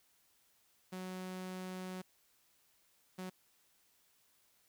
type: tone bursts at uneven times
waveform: sawtooth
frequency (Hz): 185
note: F#3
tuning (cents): 0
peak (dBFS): -38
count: 2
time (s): 0.92-2.02 / 3.18-3.3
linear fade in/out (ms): 10
effects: white hiss -72 dBFS RMS until 4.68 s